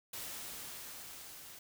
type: noise with level ramp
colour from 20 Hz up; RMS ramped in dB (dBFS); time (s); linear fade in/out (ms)
white; -43 to -52; 0.13-1.59; 5
effects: none